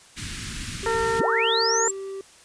pink band-stop noise, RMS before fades -33 dBFS, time 0.16-1.21 s, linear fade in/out 20 ms, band 270 to 1500 Hz, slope 24 dB/octave
triangle tone with pitch glide, 392 to 388.8 Hz, G4 to G4, 0 to -14 cents, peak -29 dBFS, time 0.83-2.21 s, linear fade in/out 2 ms, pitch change -14 cents, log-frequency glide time 1.33-1.54 s
harmonic tone, 455.5 Hz, A#4, 40 cents flat, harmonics 1 / 2 / 3 / 4, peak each -24 / -27 / -29 / -30 dBFS, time 0.86-1.88 s, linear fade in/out 2 ms
sine linear sweep, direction up, 67.4 to 7600 Hz, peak -22 dBFS, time 1.19-1.91 s, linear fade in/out 5 ms
effects white hiss -51 dBFS RMS until 2.44 s + resampled to 22050 Hz

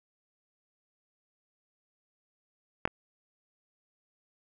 clicks, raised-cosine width 0.5 ms, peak -8 / -24 dBFS, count 2, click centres 2.854 / 2.876 s, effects none

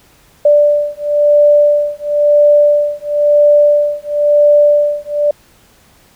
sine beating tone pair, 587.3 / 588.28 Hz, D5 / D5, 0 / +3 cents, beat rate 0.98 Hz, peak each -10 dBFS, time 0.45-5.31 s, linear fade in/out 5 ms, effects pink hiss -48 dBFS RMS until 6.15 s

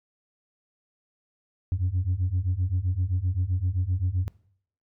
sine beating tone pair, 87.31 / 95.01 Hz, F2 / F#2, 0 / +46 cents, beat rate 7.7 Hz, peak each -25 / -24 dBFS, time 1.72-4.28 s, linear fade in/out 0 ms, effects noise-tail reverb RT60 0.6 s tail -21 dB re dry + tanh soft clip ceiling -19 dBFS

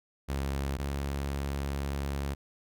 sawtooth tone pair in turn, 68.8 / 69.8 Hz, C#2 / C#2, -12 / +13 cents, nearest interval unison, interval 25 cents, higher second, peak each -26 / -27 dBFS, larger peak first, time 0.28-0.78 / 0.78-2.35 s, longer second, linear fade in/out 20 ms, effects none

